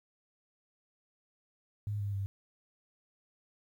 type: tone with pitch steps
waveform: sine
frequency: 103.83 / 101.11 / 98.46 Hz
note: G#2 / G#2 / G2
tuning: 0 / -46 / +8 cents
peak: -32 dBFS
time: 1.87-2.26 s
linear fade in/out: 0 ms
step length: 130 ms
effects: 11-bit